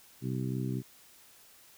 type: harmonic tone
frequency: 64.2 Hz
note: C2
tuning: 32 cents flat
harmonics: 2 / 3 / 4 / 5 / 6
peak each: -33 / -37 / -39 / -41 / -43 dBFS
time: 0.21-0.83 s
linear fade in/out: 50 ms
effects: white hiss -58 dBFS RMS until 1.77 s